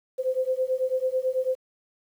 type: beating tone pair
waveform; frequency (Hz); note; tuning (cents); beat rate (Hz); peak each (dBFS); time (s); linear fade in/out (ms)
sine; 512 / 521.1; C5 / C5; -38 / -7; 9.1; -26; 0.18-1.56; 20
effects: 9-bit